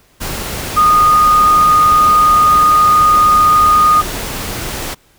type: tone in noise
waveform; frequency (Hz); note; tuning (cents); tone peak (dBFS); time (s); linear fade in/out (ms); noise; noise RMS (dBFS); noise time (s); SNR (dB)
sine; 1231; D#6; -19; -6; 0.76-4.02; 20; pink; -22; 0.2-4.95; +13
effects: pink hiss -51 dBFS RMS until 5.18 s